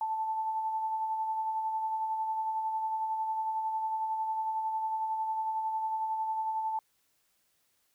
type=tone with tremolo; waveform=sine; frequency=880 Hz; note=A5; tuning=in tune; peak=-28 dBFS; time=0.01-6.79 s; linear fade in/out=2 ms; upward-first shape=sine; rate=11 Hz; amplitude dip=35%; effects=white hiss -73 dBFS RMS until 7.94 s